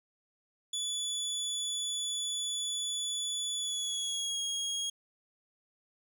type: tone with pitch glide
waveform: 25% pulse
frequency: 3443 to 3286 Hz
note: A7 to G#7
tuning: -38 to -19 cents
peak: -28 dBFS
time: 0.73-4.9 s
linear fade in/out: 5 ms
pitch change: -81 cents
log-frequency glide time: 3.56-4.4 s
effects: none